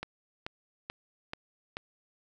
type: click train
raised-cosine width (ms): 0.3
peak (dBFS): -20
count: 5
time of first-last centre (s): 0.03-1.769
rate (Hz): 2.3
effects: 10-bit